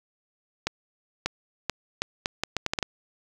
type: accelerating click train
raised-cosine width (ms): 0.2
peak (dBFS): -8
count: 11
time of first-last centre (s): 0.67-2.827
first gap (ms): 590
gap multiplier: 0.74
effects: 7-bit